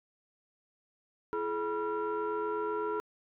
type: tone cluster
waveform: sine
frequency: 337.6 / 425.5 / 974 / 1370 Hz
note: E4 / G#4 / B5 / F6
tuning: +41 / +42 / -24 / -34 cents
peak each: -39 / -32 / -36 / -38 dBFS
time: 1.33-3 s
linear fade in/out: 0 ms
effects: tanh soft clip ceiling -24 dBFS